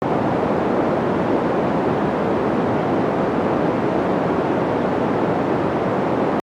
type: band-pass noise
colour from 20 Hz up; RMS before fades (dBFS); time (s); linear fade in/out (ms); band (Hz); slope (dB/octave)
pink; -19; 0.02-6.4; 0; 210 to 780; 12
effects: high-pass 80 Hz 12 dB/octave + AAC 64 kbps